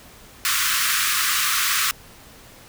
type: high-pass noise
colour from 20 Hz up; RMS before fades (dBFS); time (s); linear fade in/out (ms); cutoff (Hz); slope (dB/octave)
pink; -21; 0.45-1.91; 0; 1100; 96
effects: pink hiss -46 dBFS RMS until 2.68 s